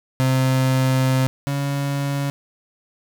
35% pulse tone pair in turn, 130.81 / 140.54 Hz, C3 / C#3, 0 / +24 cents, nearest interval minor second, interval 124 cents, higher second, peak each -14 / -19 dBFS, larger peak first, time 0.2-1.27 / 1.47-2.3 s, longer first, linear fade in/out 0 ms, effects none

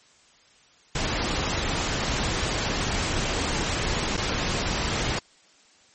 pink noise with dropouts, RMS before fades -26 dBFS, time 0.95-5.19 s, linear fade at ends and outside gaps 5 ms, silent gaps 4.168-4.175 s, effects white hiss -57 dBFS RMS until 5.94 s + MP3 32 kbps

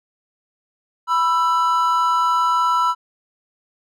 triangle tone pair together, 987 / 1330.3 Hz, B5 / E6, -1 / +15 cents, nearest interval perfect fourth, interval 516 cents, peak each -16 dBFS, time 1.07-2.95 s, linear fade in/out 50 ms, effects none

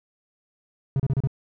triangle tone bursts, 135 Hz, C#3, 45 cents flat, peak -17 dBFS, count 5, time 0.96-1.273 s, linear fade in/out 2 ms, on 37 ms, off 32 ms, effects none

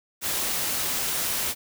white noise, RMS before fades -27 dBFS, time 0.21-1.55 s, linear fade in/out 50 ms, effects none

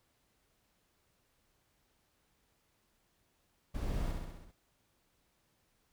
brown noise with echo, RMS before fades -38 dBFS, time 3.74-4.12 s, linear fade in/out 10 ms, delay 66 ms, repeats 6, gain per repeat -3 dB, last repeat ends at 4.516 s, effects pink hiss -75 dBFS RMS until 5.92 s

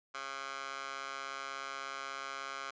15% pulse tone with high-pass filter, 136.5 Hz, C#3, 26 cents flat, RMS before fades -42 dBFS, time 0.14-2.71 s, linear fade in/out 10 ms, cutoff 1100 Hz, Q 1.9, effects resampled to 16000 Hz

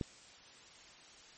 click, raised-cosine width 3 ms, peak -22 dBFS, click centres 0.012 s, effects white hiss -57 dBFS RMS until 1.37 s + MP3 32 kbps

